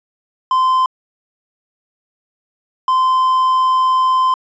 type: tone pair in turn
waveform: triangle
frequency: 1034 / 1034 Hz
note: C6 / C6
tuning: -21 / -21 cents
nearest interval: unison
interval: 0 cents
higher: neither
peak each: -9 dBFS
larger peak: neither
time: 0.51-0.86 / 2.88-4.34 s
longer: second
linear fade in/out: 2 ms
effects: resampled to 16000 Hz